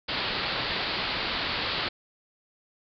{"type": "low-pass noise", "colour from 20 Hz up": "white", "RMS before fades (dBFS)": -30, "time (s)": [0.08, 1.89], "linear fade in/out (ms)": 10, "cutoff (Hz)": 4700, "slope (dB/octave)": 96, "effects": []}